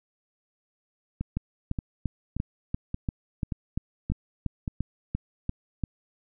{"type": "two click trains", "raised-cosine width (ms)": 5, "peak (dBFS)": [-15, -17], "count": [14, 7], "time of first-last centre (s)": [[1.37, 5.837], [1.21, 4.678]], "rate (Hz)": [2.91, 1.73], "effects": []}